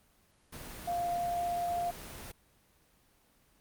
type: tone in noise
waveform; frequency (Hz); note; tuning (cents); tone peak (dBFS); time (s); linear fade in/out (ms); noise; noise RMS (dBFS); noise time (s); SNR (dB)
sine; 698; F5; -1; -30; 0.87-1.91; 10; pink; -45; 0.52-2.32; +12
effects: pink hiss -67 dBFS RMS until 3.6 s + Opus 24 kbps